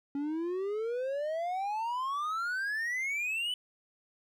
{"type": "exponential sweep", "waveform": "triangle", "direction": "up", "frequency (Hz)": [277.2, 3025], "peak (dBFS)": -29, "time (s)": [0.15, 3.54], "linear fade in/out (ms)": 2, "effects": []}